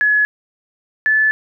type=tone pair in turn; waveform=sine; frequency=1697 / 1737.7 Hz; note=G#6 / A6; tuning=+37 / -22 cents; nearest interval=unison; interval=41 cents; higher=second; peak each=-11 dBFS; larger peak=neither; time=0.01-0.25 / 1.06-1.31 s; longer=second; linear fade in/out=0 ms; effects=none